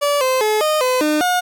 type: tone with pitch steps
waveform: 30% pulse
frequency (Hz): 577 / 518 / 428.1 / 615 / 508 / 303.4 / 721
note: D5 / C5 / A4 / D#5 / B4 / D#4 / F#5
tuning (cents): -31 / -17 / -47 / -20 / +49 / -44 / -45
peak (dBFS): -12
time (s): 0.01-1.41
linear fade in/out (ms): 20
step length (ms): 200
effects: none